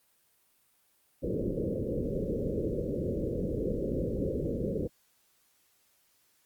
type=low-pass noise; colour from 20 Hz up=white; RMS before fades=-32 dBFS; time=1.22-4.88 s; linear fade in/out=20 ms; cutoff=550 Hz; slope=96 dB/octave; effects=white hiss -69 dBFS RMS until 6.45 s + Opus 32 kbps